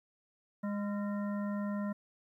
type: harmonic tone with a mistuned harmonic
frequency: 204.5 Hz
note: G#3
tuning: 26 cents flat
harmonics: 1 / 3 / 5 / 7 / 9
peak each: -33 / -43 / -47 / -50 / -52 dBFS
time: 0.63-1.93 s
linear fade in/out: 10 ms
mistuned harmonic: 7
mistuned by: -69 cents
effects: 12-bit